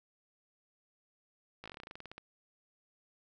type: slowing click train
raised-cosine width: 0.3 ms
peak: -30 dBFS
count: 16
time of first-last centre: 1.64-2.18 s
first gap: 17 ms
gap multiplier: 1.1
effects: none